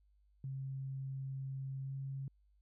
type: tone with pitch glide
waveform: sine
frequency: 134.5 to 135.75 Hz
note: C3 to C#3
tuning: +48 to -36 cents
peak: -39 dBFS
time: 0.44-2.28 s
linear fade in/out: 2 ms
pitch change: +16 cents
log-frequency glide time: 1.82-1.93 s
effects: added 50 Hz sine -67 dBFS peak until 2.61 s